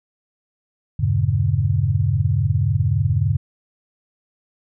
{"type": "chord", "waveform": "sine", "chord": "E diminished seventh", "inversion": "none", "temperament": "just", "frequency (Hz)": [82.41, 98.89, 118.67, 142.4], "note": ["E2", "G2", "Bb2", "Db3"], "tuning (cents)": [0, 16, 31, 47], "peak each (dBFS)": [-25, -19, -22, -21], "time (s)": [0.99, 3.37], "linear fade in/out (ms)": 10, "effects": []}